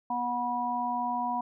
harmonic tone, 243.6 Hz, B3, 24 cents flat, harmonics 1 / 3 / 4, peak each -36 / -32 / -30 dBFS, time 0.1-1.41 s, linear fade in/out 5 ms, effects none

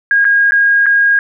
sine tone with dropouts, 1631 Hz, G#6, 32 cents flat, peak -7 dBFS, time 0.11-1.19 s, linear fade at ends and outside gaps 1 ms, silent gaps 0.245-0.251 / 0.509-0.52 / 0.859-0.865 s, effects none

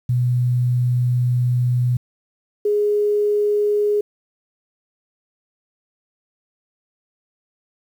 sine tone pair in turn, 123.47 / 415.3 Hz, B2 / G#4, 0 / 0 cents, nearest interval octave + major sixth, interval 2100 cents, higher second, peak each -15 dBFS, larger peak neither, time 0.09-1.97 / 2.65-4.01 s, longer first, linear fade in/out 5 ms, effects 8-bit

